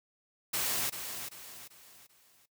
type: noise with echo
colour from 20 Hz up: white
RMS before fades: -32 dBFS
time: 0.53-0.9 s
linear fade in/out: 10 ms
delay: 390 ms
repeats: 4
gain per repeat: -8 dB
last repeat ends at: 2.46 s
effects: noise-tail reverb RT60 0.1 s tail -17 dB re dry + high-pass 80 Hz 12 dB/octave